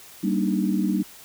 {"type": "chord", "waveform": "sine", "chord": "Eb major seventh", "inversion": "first", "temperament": "just", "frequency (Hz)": [194.45, 233.3, 291.7, 311.1], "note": ["G3", "Bb3", "D4", "Eb4"], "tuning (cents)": [-14, 2, -12, 0], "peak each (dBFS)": [-23, -27, -28, -27], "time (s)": [0.23, 1.03], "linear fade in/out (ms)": 10, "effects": ["white hiss -46 dBFS RMS until 1.24 s"]}